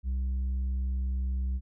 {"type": "tone with tanh clipping", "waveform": "sine", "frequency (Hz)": 64.3, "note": "C2", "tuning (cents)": -30, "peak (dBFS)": -28, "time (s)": [0.03, 1.61], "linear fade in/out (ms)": 50, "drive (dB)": 4, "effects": []}